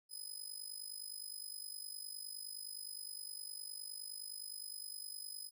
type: tone with amplitude modulation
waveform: 15% pulse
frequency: 5030 Hz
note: D#8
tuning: 18 cents sharp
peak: -36 dBFS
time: 0.09-5.51 s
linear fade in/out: 50 ms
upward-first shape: sine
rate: 49.7 Hz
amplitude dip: 80%
effects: none